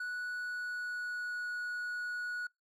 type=tone with pitch glide; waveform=triangle; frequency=1474 to 1461.3 Hz; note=F#6 to F#6; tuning=-7 to -22 cents; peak=-34 dBFS; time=0-2.47 s; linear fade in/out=5 ms; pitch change=-15 cents; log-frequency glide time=0.28-1.53 s; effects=noise-tail reverb RT60 0.2 s tail -26 dB re dry